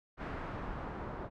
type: noise with low-pass filter sweep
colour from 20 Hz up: pink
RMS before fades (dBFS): -41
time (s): 0.17-1.3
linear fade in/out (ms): 50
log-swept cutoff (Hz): 1600 to 1000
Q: 1.2
effects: none